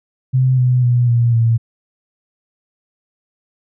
sine tone with pitch steps, 129.4 / 125.64 / 122 / 118.45 / 115.02 Hz, C3 / B2 / B2 / A#2 / A#2, -19 / +30 / -21 / +28 / -23 cents, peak -10 dBFS, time 0.33-1.58 s, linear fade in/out 20 ms, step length 250 ms, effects none

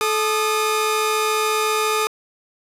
sawtooth tone pair together, 433.1 / 1225 Hz, A4 / D#6, -27 / -27 cents, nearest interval octave + tritone, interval 1800 cents, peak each -17 dBFS, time 0.01-2.07 s, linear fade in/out 0 ms, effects resampled to 32000 Hz + 8-bit

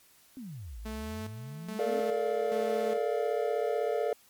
sine exponential two-way sweep, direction down then up, 277.2 to 52 to 277.2 Hz, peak -39 dBFS, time 0.37-2 s, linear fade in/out 0 ms, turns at 0.79 s
sawtooth tone with tremolo, 218.3 Hz, A3, 13 cents flat, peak -33 dBFS, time 0.85-2.98 s, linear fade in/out 10 ms, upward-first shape square, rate 1.2 Hz, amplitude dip 70%
triangle chord, Bb major seventh, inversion third, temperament equal with one note detuned, 430.2 / 466.2 / 587.3 / 698.5 Hz, A4 / Bb4 / D5 / F5, -39 / 0 / 0 / 0 cents, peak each -30 / -30 / -31 / -33 dBFS, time 1.79-4.13 s, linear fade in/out 2 ms
effects white hiss -61 dBFS RMS until 4.29 s + MP3 96 kbps

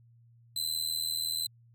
sawtooth tone with amplitude modulation, 4043 Hz, B7, 40 cents sharp, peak -24 dBFS, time 0.56-1.47 s, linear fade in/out 5 ms, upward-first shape sine, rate 80.2 Hz, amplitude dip 85%, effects added 117 Hz sine -57 dBFS peak until 1.74 s

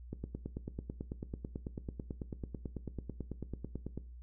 click train, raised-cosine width 3 ms, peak -26 dBFS, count 36, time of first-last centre 0.13-3.976 s, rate 9.1 Hz, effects noise-tail reverb RT60 0.4 s tail -18 dB re dry + added 60 Hz sine -47 dBFS peak until 4.22 s

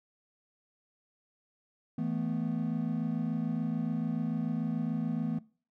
triangle chord, E suspended fourth, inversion none, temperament equal with one note detuned, 163.2 / 220 / 246.9 Hz, E3 / A3 / B3, -17 / 0 / 0 cents, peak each -32 dBFS, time 1.98-5.39 s, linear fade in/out 5 ms, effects noise-tail reverb RT60 0.4 s tail -22 dB re dry + tanh soft clip ceiling -19 dBFS

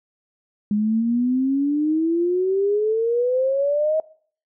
sine exponential sweep, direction up, 205.5 to 637 Hz, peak -17 dBFS, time 0.71-4 s, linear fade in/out 2 ms, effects noise-tail reverb RT60 0.5 s tail -21 dB re dry

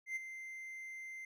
triangle tone with ADSR envelope, 2083 Hz, C7, 8 cents flat, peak -33 dBFS, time 0.06-1.25 s, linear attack 100 ms, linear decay 19 ms, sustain -10 dB, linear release 3 ms, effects none

